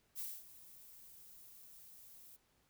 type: noise with ADSR envelope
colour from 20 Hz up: violet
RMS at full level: -42 dBFS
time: 0.15-2.37 s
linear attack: 45 ms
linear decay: 230 ms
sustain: -16 dB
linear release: 20 ms
effects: pink hiss -75 dBFS RMS until 2.69 s